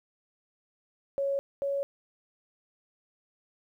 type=tone pair in turn; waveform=sine; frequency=554.4 / 557.9 Hz; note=C#5 / C#5; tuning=0 / +11 cents; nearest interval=unison; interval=11 cents; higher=second; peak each=-26 / -27 dBFS; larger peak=first; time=1.18-1.39 / 1.62-1.83 s; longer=neither; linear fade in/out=0 ms; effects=11-bit